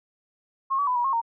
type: tone with pitch steps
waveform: sine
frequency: 1079 / 1140 / 1000 / 963 / 1080 / 924 Hz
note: C#6 / C#6 / B5 / B5 / C#6 / A#5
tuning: -47 / +48 / +21 / -44 / -45 / -16 cents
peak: -21 dBFS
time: 0.7-1.216 s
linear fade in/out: 20 ms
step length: 86 ms
effects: none